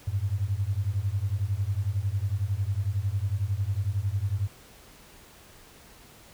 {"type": "beating tone pair", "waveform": "sine", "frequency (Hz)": [93.9, 104.9], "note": ["F#2", "G#2"], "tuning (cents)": [26, 18], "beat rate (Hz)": 11, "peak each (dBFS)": -28, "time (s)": [0.07, 4.48], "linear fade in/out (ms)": 10, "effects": ["pink hiss -52 dBFS RMS until 6.33 s"]}